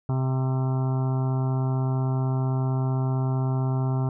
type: harmonic tone with a mistuned harmonic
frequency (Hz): 130.81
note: C3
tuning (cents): 0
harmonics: 1 / 2 / 3 / 5 / 6 / 7 / 8 / 9 / 10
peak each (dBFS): -22 / -33 / -36 / -39 / -40 / -41 / -44 / -46 / -46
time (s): 0.09-4.09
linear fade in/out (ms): 2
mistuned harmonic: 10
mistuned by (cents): +36
effects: none